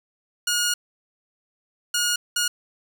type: tone bursts at uneven times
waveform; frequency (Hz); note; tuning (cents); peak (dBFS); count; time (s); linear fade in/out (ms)
10% pulse; 1437; F6; +49; -12; 3; 0.47-0.74 / 1.94-2.16 / 2.36-2.48; 5
effects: none